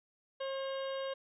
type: harmonic tone with a mistuned harmonic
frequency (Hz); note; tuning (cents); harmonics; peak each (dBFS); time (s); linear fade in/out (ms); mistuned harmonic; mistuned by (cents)
538; C5; +48; 1 / 2 / 3 / 4 / 5 / 6 / 7 / 8; -36 / -45 / -49 / -56 / -50 / -54 / -53 / -61; 0.4-1.14; 10; 5; +97
effects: none